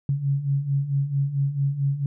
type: beating tone pair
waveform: sine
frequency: 136.6 / 141.1 Hz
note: C#3 / C#3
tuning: -25 / +31 cents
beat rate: 4.5 Hz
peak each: -27 / -22 dBFS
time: 0.09-2.06 s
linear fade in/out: 2 ms
effects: none